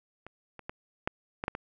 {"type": "clicks", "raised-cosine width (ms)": 0.5, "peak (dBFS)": [-29, -29, -21, -13, -18, -14, -20], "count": 7, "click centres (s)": [0.266, 0.593, 0.695, 1.075, 1.439, 1.481, 1.551], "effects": []}